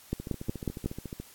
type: two click trains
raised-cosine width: 3 ms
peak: -24 / -16 dBFS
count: 15 / 5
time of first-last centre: 0.2-1.2 / 0.13-0.86 s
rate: 14 / 5.48 Hz
effects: white hiss -54 dBFS RMS until 1.34 s + AAC 64 kbps

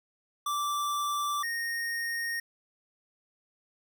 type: tone pair in turn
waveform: square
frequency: 1169 / 1855.7 Hz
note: D6 / A#6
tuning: -8 / -8 cents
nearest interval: minor sixth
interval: 800 cents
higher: second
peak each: -29 / -31 dBFS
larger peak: first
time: 0.46-1.43 / 1.43-2.4 s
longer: neither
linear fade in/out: 5 ms
effects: none

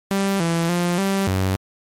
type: tone with pitch steps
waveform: sawtooth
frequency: 196.3 / 167.3 / 175.1 / 195.2 / 94.7 Hz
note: G3 / E3 / F3 / G3 / F#2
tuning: +3 / +26 / +5 / -7 / +41 cents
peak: -14 dBFS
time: 0.11-1.56 s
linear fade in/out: 0 ms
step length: 290 ms
effects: MP3 64 kbps

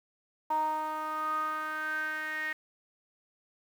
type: tone with band-pass filter sweep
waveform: sawtooth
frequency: 310 Hz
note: D#4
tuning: 6 cents flat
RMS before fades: -33 dBFS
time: 0.5-2.53 s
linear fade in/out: 5 ms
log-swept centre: 910 to 1900 Hz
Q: 9.1
effects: 9-bit

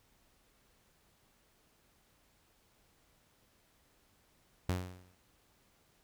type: tone with exponential decay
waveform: sawtooth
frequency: 91 Hz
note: F#2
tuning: 28 cents flat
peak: -25 dBFS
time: 4.69-5.15 s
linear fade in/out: 0 ms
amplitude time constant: 100 ms
effects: pink hiss -70 dBFS RMS until 6.03 s

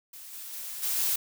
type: noise with level steps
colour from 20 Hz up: blue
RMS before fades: -45 / -41 / -38 / -29 / -27 dBFS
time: 0.13-1.16 s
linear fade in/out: 5 ms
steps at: 0.32 / 0.52 / 0.82 / 0.97 s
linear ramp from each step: 20 ms
effects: none

